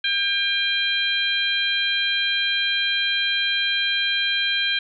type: harmonic tone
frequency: 800 Hz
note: G5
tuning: 35 cents sharp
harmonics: 2 / 3 / 4 / 5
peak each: -25 / -26 / -23 / -27 dBFS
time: 0.04-4.79 s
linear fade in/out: 5 ms
effects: none